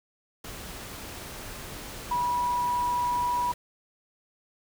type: tone in noise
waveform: sine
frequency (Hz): 975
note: B5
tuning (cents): -23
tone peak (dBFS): -24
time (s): 2.11-3.52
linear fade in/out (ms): 5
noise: pink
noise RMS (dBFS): -40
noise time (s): 0.44-3.54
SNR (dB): +13
effects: none